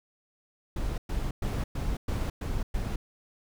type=noise bursts; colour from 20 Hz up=brown; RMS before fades=-30 dBFS; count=7; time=0.76-2.96 s; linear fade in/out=5 ms; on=220 ms; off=110 ms; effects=none